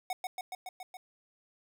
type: tone with echo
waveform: square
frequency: 740 Hz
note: F#5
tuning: in tune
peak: -32 dBFS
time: 0.1-0.13 s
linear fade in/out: 2 ms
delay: 140 ms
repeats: 6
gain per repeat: -2 dB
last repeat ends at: 0.97 s
effects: none